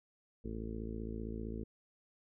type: harmonic tone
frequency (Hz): 55.4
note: A1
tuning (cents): +13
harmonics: 1 / 2 / 3 / 4 / 5 / 6 / 7 / 8 / 9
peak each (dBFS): -43 / -47 / -52 / -44 / -51 / -49 / -51 / -49 / -61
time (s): 0.44-1.64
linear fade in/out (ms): 10
effects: none